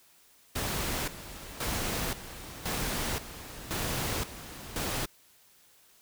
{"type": "noise with tremolo", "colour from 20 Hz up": "pink", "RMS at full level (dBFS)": -32, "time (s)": [0.55, 5.06], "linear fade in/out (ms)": 10, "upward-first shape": "square", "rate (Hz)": 0.95, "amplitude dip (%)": 75, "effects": ["white hiss -61 dBFS RMS until 6.01 s"]}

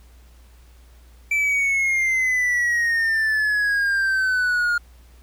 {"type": "exponential sweep", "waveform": "triangle", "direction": "down", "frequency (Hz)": [2334, 1416], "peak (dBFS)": -16, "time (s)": [1.31, 4.78], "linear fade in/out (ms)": 5, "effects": ["added 60 Hz sine -46 dBFS peak until 5.22 s", "pink hiss -57 dBFS RMS until 5.22 s"]}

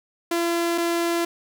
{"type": "tone pair in turn", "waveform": "sawtooth", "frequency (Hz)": [340, 340], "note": ["F4", "F4"], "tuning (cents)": [-46, -46], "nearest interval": "unison", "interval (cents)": 0, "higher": "neither", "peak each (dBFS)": -17, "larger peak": "neither", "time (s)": [[0.31, 0.78], [0.78, 1.25]], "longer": "neither", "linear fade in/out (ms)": 5, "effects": []}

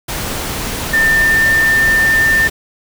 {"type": "tone in noise", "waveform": "sine", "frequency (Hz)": 1795, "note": "A6", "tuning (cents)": 34, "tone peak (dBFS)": -9, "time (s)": [0.93, 2.48], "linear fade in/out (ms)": 10, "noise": "pink", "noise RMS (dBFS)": -21, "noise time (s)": [0.08, 2.5], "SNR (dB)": 9, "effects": []}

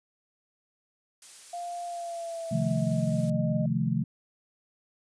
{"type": "noise", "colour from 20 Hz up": "blue", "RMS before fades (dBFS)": -45, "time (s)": [1.22, 3.3], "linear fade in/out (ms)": 2}
{"type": "tone with pitch glide", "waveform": "sine", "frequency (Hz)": [698.5, 615.1], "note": ["F5", "D#5"], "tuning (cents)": [0, -20], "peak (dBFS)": -33, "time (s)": [1.53, 3.66], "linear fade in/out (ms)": 5, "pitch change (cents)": -220, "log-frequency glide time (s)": [1.85, 3.31]}
{"type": "chord", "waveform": "sine", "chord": "F dominant seventh", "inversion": "second", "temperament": "equal with one note detuned", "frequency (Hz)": [130.81, 155.56, 174.61, 219], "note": ["C3", "Eb3", "F3", "A3"], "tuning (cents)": [0, 0, 0, -8], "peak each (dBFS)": -30, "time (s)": [2.51, 4.04], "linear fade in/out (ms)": 10}
{"effects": ["resampled to 22050 Hz"]}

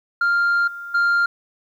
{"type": "tone with level steps", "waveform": "sine", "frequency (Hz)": 1396.9, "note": "F6", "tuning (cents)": 0, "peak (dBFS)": [-13, -30, -12], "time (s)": [0.21, 1.26], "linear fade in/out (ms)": 5, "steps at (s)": [0.67, 0.94], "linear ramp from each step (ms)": 10, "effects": ["tanh soft clip ceiling -14 dBFS", "9-bit"]}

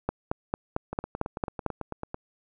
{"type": "two click trains", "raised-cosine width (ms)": 1, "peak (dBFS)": [-12, -19], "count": [8, 12], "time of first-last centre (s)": [[0.09, 1.663], [0.93, 2.144]], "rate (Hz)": [4.45, 9.06], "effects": []}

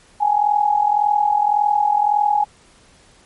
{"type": "tone with amplitude modulation", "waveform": "sine", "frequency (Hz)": 832, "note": "G#5", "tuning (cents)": 3, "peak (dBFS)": -10, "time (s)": [0.2, 2.45], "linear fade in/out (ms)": 20, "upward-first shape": "sine", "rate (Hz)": 41.8, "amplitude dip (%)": 75, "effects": ["pink hiss -51 dBFS RMS until 3.25 s", "MP3 48 kbps"]}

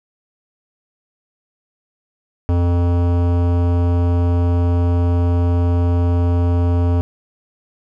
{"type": "tone with hard clipping", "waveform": "sine", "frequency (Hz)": 87.1, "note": "F2", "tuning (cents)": -4, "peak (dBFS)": -15, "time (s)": [2.49, 7.01], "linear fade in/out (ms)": 0, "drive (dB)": 17, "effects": []}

